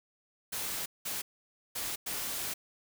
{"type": "noise bursts at uneven times", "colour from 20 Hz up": "white", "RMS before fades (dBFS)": -36, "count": 4, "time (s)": [[0.52, 0.86], [1.05, 1.22], [1.75, 1.96], [2.06, 2.54]], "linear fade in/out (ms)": 10, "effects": []}